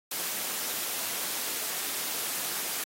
white noise with amplitude modulation, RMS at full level -30 dBFS, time 0.11-2.84 s, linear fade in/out 5 ms, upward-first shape sine, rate 240 Hz, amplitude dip 60%, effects high-pass 200 Hz 12 dB/octave + AAC 48 kbps

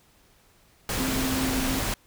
sine tone in noise, 262 Hz, C4, 2 cents sharp, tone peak -27 dBFS, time 1-1.79 s, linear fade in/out 2 ms, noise pink, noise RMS -28 dBFS, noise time 0.89-1.94 s, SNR -2 dB, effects pink hiss -60 dBFS RMS until 2.06 s

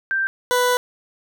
sine / 20% pulse tone pair in turn, 1571 / 494.8 Hz, G6 / B4, +3 / +3 cents, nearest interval octave + minor sixth, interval 2000 cents, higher first, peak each -18 / -11 dBFS, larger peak second, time 0.11-0.27 / 0.51-0.77 s, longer second, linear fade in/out 0 ms, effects none

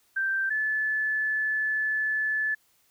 sine tone pair in turn, 1568 / 1733.6 Hz, G6 / A6, 0 / -26 cents, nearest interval major second, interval 174 cents, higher second, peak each -24 dBFS, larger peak neither, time 0.16-0.5 / 0.5-2.55 s, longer second, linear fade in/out 10 ms, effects white hiss -66 dBFS RMS until 2.9 s

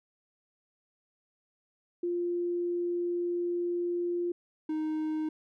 sine / triangle tone pair in turn, 349.2 / 311.1 Hz, F4 / D#4, 0 / 0 cents, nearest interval major second, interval 200 cents, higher first, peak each -28 / -27 dBFS, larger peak second, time 2.03-4.32 / 4.69-5.29 s, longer first, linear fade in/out 5 ms, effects none

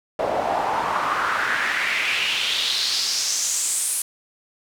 pink noise with band-pass filter sweep, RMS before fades -23 dBFS, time 0.19-4.02 s, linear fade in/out 2 ms, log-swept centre 600 to 10000 Hz, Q 3.4, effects none

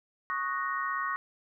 sine chord, D# minor seventh, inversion third, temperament equal, 1108.7 / 1244.5 / 1480 / 1864.7 Hz, C#6 / D#6 / F#6 / A#6, 0 / 0 / 0 / 0 cents, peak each -32 / -37 / -38 / -35 dBFS, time 0.3-1.16 s, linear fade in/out 0 ms, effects none

